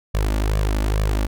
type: tone with flanger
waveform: sawtooth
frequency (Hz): 51.91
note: G#1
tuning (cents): 0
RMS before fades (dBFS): -20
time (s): 0.14-1.27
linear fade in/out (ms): 10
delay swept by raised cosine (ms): 1.7 to 3.5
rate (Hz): 2.3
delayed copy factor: +0.75
effects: none